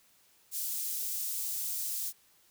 white high-pass noise, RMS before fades -35 dBFS, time 0.51-2.13 s, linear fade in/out 50 ms, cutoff 6400 Hz, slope 12 dB/octave, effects white hiss -65 dBFS RMS until 2.5 s

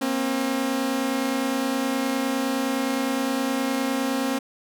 sawtooth tone pair together, 238.8 / 268.5 Hz, A#3 / C4, +42 / +45 cents, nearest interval major second, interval 203 cents, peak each -24 / -20 dBFS, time 0.01-4.39 s, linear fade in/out 10 ms, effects none

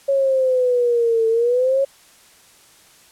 sine exponential two-way sweep, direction down then up, 554.4 to 446.7 to 554.4 Hz, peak -14 dBFS, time 0.08-1.85 s, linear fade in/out 10 ms, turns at 1.28 s, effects white hiss -50 dBFS RMS until 3.11 s + low-pass 11000 Hz 12 dB/octave

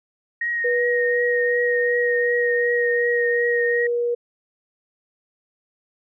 sine tone with vibrato, 1871 Hz, A#6, 6 cents sharp, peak -21 dBFS, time 0.41-3.87 s, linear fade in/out 5 ms, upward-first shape triangle, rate 2.7 Hz, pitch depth 27 cents each way
sine tone with pitch glide, 485.8 to 478 Hz, B4 to A#4, -29 to +43 cents, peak -19 dBFS, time 0.64-4.15 s, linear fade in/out 10 ms, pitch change -28 cents, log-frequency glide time 1.73-3.46 s
effects none

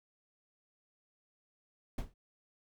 brown noise with exponential decay, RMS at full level -30 dBFS, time 1.98-2.14 s, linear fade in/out 5 ms, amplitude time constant 33 ms, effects none

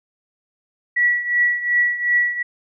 sine tone with tremolo, 1939 Hz, B6, 32 cents flat, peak -12 dBFS, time 0.96-2.43 s, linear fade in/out 10 ms, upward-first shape triangle, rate 2.7 Hz, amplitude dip 80%, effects none

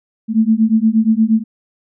sine beating tone pair, 217.1 / 225.6 Hz, A3 / A3, -23 / +44 cents, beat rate 8.5 Hz, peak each -13 dBFS, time 0.28-1.44 s, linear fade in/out 50 ms, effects none

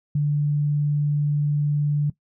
sine tone, 146.83 Hz, D3, in tune, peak -18 dBFS, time 0.15-2.1 s, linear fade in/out 5 ms, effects noise-tail reverb RT60 0.1 s tail -18 dB re dry

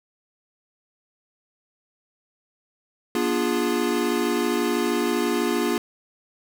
square chord, B diminished seventh, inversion none, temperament equal with one note detuned, 241.2 / 293.7 / 349.2 / 415.3 Hz, B3 / D4 / F4 / Ab4, -41 / 0 / 0 / 0 cents, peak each -27 / -29 / -26 / -28 dBFS, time 3.15-5.78 s, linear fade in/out 2 ms, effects none

